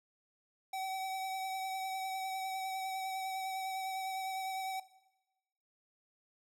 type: tone with vibrato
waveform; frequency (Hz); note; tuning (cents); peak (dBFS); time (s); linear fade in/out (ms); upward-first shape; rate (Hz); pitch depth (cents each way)
square; 762; G5; -49; -37; 0.73-4.8; 5; sine; 9.9; 15
effects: noise-tail reverb RT60 1.0 s tail -18 dB re dry